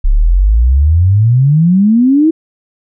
sine exponential sweep, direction up, 32.7 to 329.6 Hz, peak -5 dBFS, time 0.04-2.31 s, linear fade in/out 10 ms, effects none

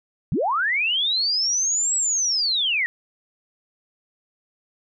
sine linear two-way sweep, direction up then down, 105.2 to 7830 to 1842 Hz, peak -19 dBFS, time 0.32-2.86 s, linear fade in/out 0 ms, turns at 1.96 s, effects none

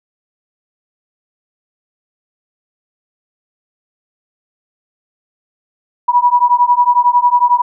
sine beating tone pair, 968 / 979 Hz, B5 / B5, -35 / -15 cents, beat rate 11 Hz, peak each -11 dBFS, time 6.08-7.62 s, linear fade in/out 10 ms, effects none

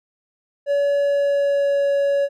triangle tone with pitch glide, 568 to 562.1 Hz, C#5 to C#5, +42 to +24 cents, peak -14 dBFS, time 0.66-2.29 s, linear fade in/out 50 ms, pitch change -18 cents, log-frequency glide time 0.97-1.84 s, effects none

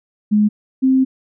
sine tone pair in turn, 210 / 262.4 Hz, G#3 / C4, +19 / +5 cents, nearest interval major third, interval 386 cents, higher second, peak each -10 / -10 dBFS, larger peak neither, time 0.31-0.49 / 0.82-1.05 s, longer second, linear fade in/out 20 ms, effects none

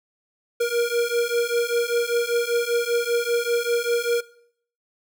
square beating tone pair, 470.9 / 476 Hz, A#4 / A#4, +18 / +36 cents, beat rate 5.1 Hz, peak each -24 dBFS, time 0.6-4.21 s, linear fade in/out 10 ms, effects noise-tail reverb RT60 0.6 s tail -19 dB re dry

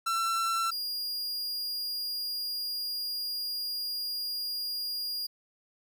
45% pulse tone pair in turn, 1345 / 4835 Hz, E6 / D8, +34 / +50 cents, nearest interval octave + minor seventh, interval 2216 cents, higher second, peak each -27 / -31 dBFS, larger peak first, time 0.06-0.71 / 0.71-5.27 s, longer second, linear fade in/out 10 ms, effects none

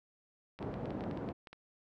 pink band-pass noise, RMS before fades -40 dBFS, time 0.59-1.33 s, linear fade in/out 20 ms, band 110 to 620 Hz, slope 12 dB/octave
clicks, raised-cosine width 0.3 ms, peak -33 dBFS, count 12, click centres 0.59 / 0.627 / 0.741 / 0.857 / 0.906 / 1.008 / 1.039 / 1.112 / 1.174 / 1.289 / 1.472 / 1.53 s
effects none

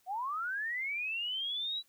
sine linear sweep, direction up, 702 to 3951 Hz, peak -33 dBFS, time 0.06-1.83 s, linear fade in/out 50 ms, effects white hiss -70 dBFS RMS until 1.88 s

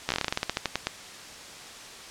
slowing click train, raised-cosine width 0.2 ms, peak -8 dBFS, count 17, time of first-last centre 0.09-0.87 s, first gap 14 ms, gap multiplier 1.15, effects white hiss -43 dBFS RMS until 2.1 s + low-pass 7000 Hz 12 dB/octave

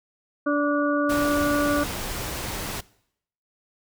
harmonic tone, 290.9 Hz, D4, 16 cents flat, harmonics 1 / 2 / 4 / 5, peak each -22 / -25 / -28 / -29 dBFS, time 0.46-1.84 s, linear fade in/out 10 ms
pink noise, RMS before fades -31 dBFS, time 1.09-2.81 s, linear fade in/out 10 ms
effects noise-tail reverb RT60 0.7 s tail -21 dB re dry

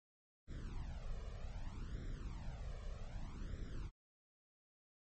brown noise with flanger, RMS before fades -45 dBFS, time 0.47-3.91 s, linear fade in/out 50 ms, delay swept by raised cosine 0.54 to 1.74 ms, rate 0.64 Hz, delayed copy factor +0.9, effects MP3 32 kbps

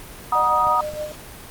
sine chord, D# minor, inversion first, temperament equal with one note detuned, 740 / 950.3 / 1244.5 Hz, F#5 / A#5 / D#6, 0 / +33 / 0 cents, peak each -24 / -20 / -18 dBFS, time 0.32-0.81 s, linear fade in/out 5 ms
sine tone with tremolo, 606 Hz, D#5, 46 cents flat, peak -24 dBFS, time 0.35-1.12 s, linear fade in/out 2 ms, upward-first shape sine, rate 6.4 Hz, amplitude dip 65%
clicks, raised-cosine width 5 ms, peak -24 / -24 dBFS, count 2, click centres 0.67 / 0.937 s
effects pink hiss -39 dBFS RMS until 1.5 s + Opus 32 kbps

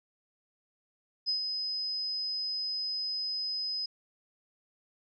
sine tone with ADSR envelope, 5040 Hz, D#8, 21 cents sharp, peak -26 dBFS, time 1.26-3.86 s, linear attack 28 ms, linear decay 110 ms, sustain -5 dB, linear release 6 ms, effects none

